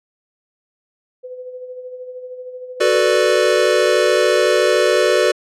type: tone with tremolo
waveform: sine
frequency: 504 Hz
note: B4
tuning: 35 cents sharp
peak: -27 dBFS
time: 1.23-3.07 s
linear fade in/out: 20 ms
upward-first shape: sine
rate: 13 Hz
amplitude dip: 50%
type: chord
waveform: square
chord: B minor seventh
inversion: second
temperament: equal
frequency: 370 / 440 / 493.9 / 587.3 Hz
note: F#4 / A4 / B4 / D5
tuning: 0 / 0 / 0 / 0 cents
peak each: -19 / -20 / -18 / -18 dBFS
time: 2.8-5.32 s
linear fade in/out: 10 ms
effects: low-pass 8000 Hz 12 dB/octave